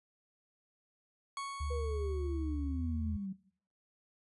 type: tone with exponential decay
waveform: 40% pulse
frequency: 1108.7 Hz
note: C#6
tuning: in tune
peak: -36 dBFS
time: 1.37-3.26 s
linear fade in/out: 1 ms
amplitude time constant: 410 ms
type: tone with pitch glide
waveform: sine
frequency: 73 to 81.47 Hz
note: D2 to E2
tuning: -10 to -20 cents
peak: -34 dBFS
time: 1.6-3.17 s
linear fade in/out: 10 ms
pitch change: +190 cents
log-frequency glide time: 2.69-2.81 s
type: exponential sweep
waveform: sine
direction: down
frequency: 493.9 to 186.3 Hz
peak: -37 dBFS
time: 1.7-3.33 s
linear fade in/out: 10 ms
effects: noise-tail reverb RT60 0.6 s tail -20 dB re dry + resampled to 24000 Hz